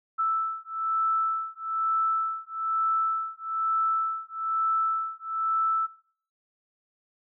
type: beating tone pair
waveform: sine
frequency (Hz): 1318.5 / 1319.6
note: E6 / E6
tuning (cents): 0 / +1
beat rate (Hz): 1.1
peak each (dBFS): -28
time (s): 0.18-5.87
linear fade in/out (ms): 20
effects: noise-tail reverb RT60 0.5 s tail -19 dB re dry